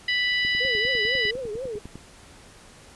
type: harmonic tone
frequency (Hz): 987.8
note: B5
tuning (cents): 0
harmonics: 2 / 3 / 4 / 5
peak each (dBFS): -23 / -27 / -32 / -34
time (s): 0.08-1.31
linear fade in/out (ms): 5
type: click train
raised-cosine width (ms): 3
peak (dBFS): -25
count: 16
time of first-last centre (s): 0.45-1.956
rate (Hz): 9.96
type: tone with vibrato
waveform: sine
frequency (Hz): 470.4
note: A#4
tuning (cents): +16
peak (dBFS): -29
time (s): 0.6-1.79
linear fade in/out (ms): 10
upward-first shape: triangle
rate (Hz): 4.1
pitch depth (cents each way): 260
effects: pink hiss -49 dBFS RMS until 2.95 s + resampled to 24000 Hz